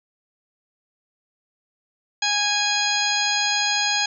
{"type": "harmonic tone", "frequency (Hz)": 826, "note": "G#5", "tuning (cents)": -10, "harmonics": [1, 2, 3, 4, 5, 6, 8], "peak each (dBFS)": [-27, -27, -27, -27, -27, -27, -27], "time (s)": [2.22, 4.06], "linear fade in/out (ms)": 5, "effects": []}